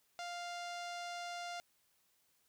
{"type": "tone with low-pass filter", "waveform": "sawtooth", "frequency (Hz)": 699, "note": "F5", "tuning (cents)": 1, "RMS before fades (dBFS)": -44, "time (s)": [0.19, 1.6], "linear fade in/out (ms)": 0, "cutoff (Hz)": 5900, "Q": 1.4, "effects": ["white hiss -75 dBFS RMS until 2.48 s"]}